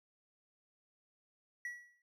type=tone with exponential decay; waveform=triangle; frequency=1936 Hz; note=B6; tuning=35 cents flat; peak=-35 dBFS; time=1.65-2.02 s; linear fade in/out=2 ms; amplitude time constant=79 ms; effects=none

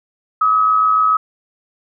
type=tone pair together; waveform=sine; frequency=1167 / 1274 Hz; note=D6 / D#6; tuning=-11 / +41 cents; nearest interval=major second; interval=152 cents; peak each=-21 / -11 dBFS; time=0.41-1.17 s; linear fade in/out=5 ms; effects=none

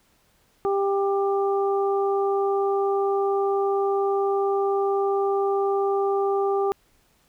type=harmonic tone; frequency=395.7 Hz; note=G4; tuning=16 cents sharp; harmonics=1 / 2 / 3; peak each=-21 / -27 / -31 dBFS; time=0.65-6.72 s; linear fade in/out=0 ms; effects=pink hiss -63 dBFS RMS until 7.28 s

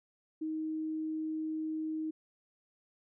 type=tone; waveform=sine; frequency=314.2 Hz; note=D#4; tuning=17 cents sharp; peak=-33 dBFS; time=0.41-2.11 s; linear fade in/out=10 ms; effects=none

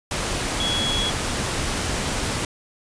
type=tone in noise; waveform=sine; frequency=3349 Hz; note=G#7; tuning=14 cents sharp; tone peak=-23 dBFS; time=0.6-1.1 s; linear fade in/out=2 ms; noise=pink; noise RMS=-25 dBFS; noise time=0.11-2.45 s; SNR=-1 dB; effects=resampled to 22050 Hz

